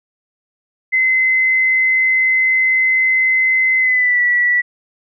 sine tone with pitch glide, 2051 to 1950.5 Hz, C7 to B6, -35 to -22 cents, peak -11 dBFS, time 0.92-4.62 s, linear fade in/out 20 ms, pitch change -87 cents, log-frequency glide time 3.79-4.22 s, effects none

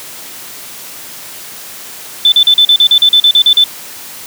sine tone bursts, 3521 Hz, A7, in tune, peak -3 dBFS, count 13, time 2.25-3.64 s, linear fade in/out 2 ms, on 70 ms, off 40 ms, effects white hiss -29 dBFS RMS until 4.26 s + high-pass 100 Hz 12 dB/octave

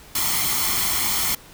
white noise with comb filter, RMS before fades -22 dBFS, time 0.15-1.35 s, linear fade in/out 5 ms, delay 0.93 ms, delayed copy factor +0.6, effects pink hiss -46 dBFS RMS until 1.53 s

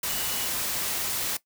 sine tone in noise, 2929 Hz, F#7, 18 cents flat, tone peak -39 dBFS, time 0.09-0.47 s, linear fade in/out 5 ms, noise white, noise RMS -29 dBFS, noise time 0.03-1.37 s, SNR -13 dB, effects noise-tail reverb RT60 0.1 s tail -18 dB re dry

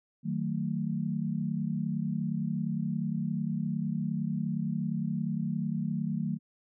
sine chord, D# diminished, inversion none, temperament just, 155.56 / 186.68 / 224 Hz, D#3 / F#3 / A3, 0 / +16 / +31 cents, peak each -33 dBFS, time 0.23-6.39 s, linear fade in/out 50 ms, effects none

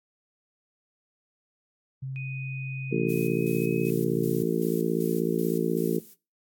sine tone, 133.1 Hz, C3, 30 cents sharp, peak -31 dBFS, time 2.02-4.43 s, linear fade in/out 10 ms
sine tone with pitch glide, 2489 to 2543 Hz, D#7 to D#7, 0 to +37 cents, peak -38 dBFS, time 2.16-3.9 s, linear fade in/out 0 ms, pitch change +37 cents, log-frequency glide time 2.89-3.73 s
harmonic tone, 56.3 Hz, A1, 40 cents sharp, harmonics 3 / 4 / 5 / 6 / 7 / 8, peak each -30 / -30 / -34 / -30 / -30 / -30 dBFS, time 2.91-6 s, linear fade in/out 20 ms
violet noise with tremolo, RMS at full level -41 dBFS, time 3.08-6.15 s, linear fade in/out 20 ms, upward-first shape square, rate 2.6 Hz, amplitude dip 60%
effects noise-tail reverb RT60 0.3 s tail -20 dB re dry + AAC 64 kbps

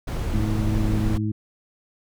brown noise, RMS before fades -25 dBFS, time 0.07-1.18 s, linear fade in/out 10 ms
harmonic tone, 106.9 Hz, A2, 49 cents flat, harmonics 1 / 2 / 3, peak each -24 / -27 / -29 dBFS, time 0.33-1.32 s, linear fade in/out 10 ms
effects none

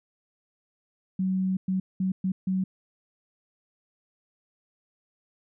sine tone bursts at uneven times, 188 Hz, F#3, 28 cents sharp, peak -23 dBFS, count 5, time 1.19-1.57 / 1.68-1.8 / 2-2.12 / 2.24-2.32 / 2.47-2.64 s, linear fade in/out 5 ms, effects none

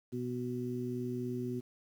harmonic tone, 123.47 Hz, B2, in tune, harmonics 1 / 2 / 3, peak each -40 / -37 / -39 dBFS, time 0.12-1.61 s, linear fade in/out 20 ms, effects 10-bit

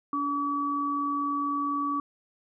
sine tone pair together, 286.8 / 1142.6 Hz, D4 / D6, -41 / -48 cents, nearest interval 2 octaves, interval 2393 cents, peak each -31 / -27 dBFS, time 0.13-2 s, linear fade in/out 2 ms, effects none

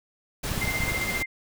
pink noise, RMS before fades -31 dBFS, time 0.43-1.23 s, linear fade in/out 10 ms
clicks, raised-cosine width 5 ms, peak -19 dBFS, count 8, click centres 0.518 / 0.578 / 0.644 / 0.677 / 0.805 / 0.836 / 0.88 / 0.92 s
sine tone with tremolo, 2093 Hz, C7, in tune, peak -25 dBFS, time 0.61-1.26 s, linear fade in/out 5 ms, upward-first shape sine, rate 15 Hz, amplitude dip 70%
effects none

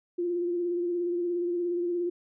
sine tone with vibrato, 349.2 Hz, F4, in tune, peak -26 dBFS, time 0.18-2.1 s, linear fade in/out 10 ms, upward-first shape sine, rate 17 Hz, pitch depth 32 cents each way, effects none

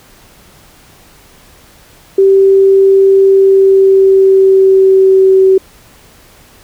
sine tone with pitch glide, 388.5 to 380.9 Hz, G4 to G4, -16 to -50 cents, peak -3 dBFS, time 2.18-5.58 s, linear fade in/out 5 ms, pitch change -34 cents, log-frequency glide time 3.25-5.46 s, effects pink hiss -42 dBFS RMS until 6.63 s

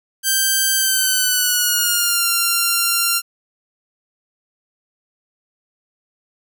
5% pulse tone with pitch glide, 1568 to 1380.9 Hz, G6 to F6, 0 to -20 cents, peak -4 dBFS, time 0.23-3.22 s, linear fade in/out 50 ms, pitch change -220 cents, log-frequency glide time 0.75-2.28 s, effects none

